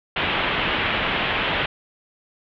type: low-pass noise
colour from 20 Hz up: white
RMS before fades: -23 dBFS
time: 0.16-1.66 s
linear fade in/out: 5 ms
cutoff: 3300 Hz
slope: 48 dB/octave
effects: none